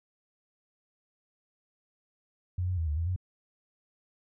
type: tone with pitch steps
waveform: sine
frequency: 90.3 / 91.3 / 81.6 / 74.5 / 83.4 / 91.5 Hz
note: F#2 / F#2 / E2 / D2 / E2 / F#2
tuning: -42 / -23 / -17 / +25 / +21 / -19 cents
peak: -27 dBFS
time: 2.58-3.162 s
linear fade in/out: 5 ms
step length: 97 ms
effects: none